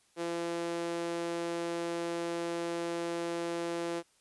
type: tone with high-pass filter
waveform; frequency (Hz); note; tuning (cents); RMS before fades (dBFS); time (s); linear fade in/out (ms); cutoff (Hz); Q
sawtooth; 170; F3; -46; -35; 0.16-4.03; 50; 390; 2.6
effects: white hiss -68 dBFS RMS until 4.2 s + resampled to 24000 Hz